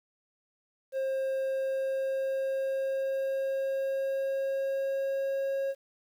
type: tone with pitch glide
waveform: triangle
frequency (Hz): 533 to 544.8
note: C5 to C#5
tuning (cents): +32 to -30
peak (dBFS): -26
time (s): 0.92-5.75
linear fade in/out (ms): 50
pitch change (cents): +38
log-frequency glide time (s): 1.36-5.55
effects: 10-bit